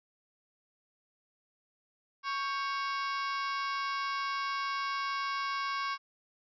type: harmonic tone with a mistuned harmonic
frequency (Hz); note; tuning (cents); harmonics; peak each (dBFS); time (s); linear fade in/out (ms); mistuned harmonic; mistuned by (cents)
554.4; C#5; 0; 2 / 3 / 4 / 5 / 6 / 7 / 8 / 9 / 10; -33 / -40 / -41 / -46 / -49 / -49 / -50 / -46 / -48; 2.23-5.98; 50; 3; -84
effects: none